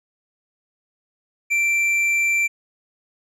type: tone with tanh clipping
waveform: sine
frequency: 2349 Hz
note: D7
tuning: in tune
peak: -18 dBFS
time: 1.5-2.48 s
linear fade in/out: 20 ms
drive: 7 dB
effects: none